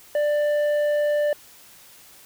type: tone with tanh clipping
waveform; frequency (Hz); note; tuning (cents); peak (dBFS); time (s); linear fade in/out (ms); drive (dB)
sine; 591; D5; +11; -20; 0.15-1.33; 2; 7
effects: white hiss -49 dBFS RMS until 2.25 s